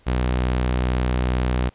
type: tone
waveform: sawtooth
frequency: 62.3 Hz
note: B1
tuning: 16 cents sharp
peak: -15 dBFS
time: 0.06-1.7 s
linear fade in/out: 20 ms
effects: pink hiss -57 dBFS RMS until 1.74 s + resampled to 8000 Hz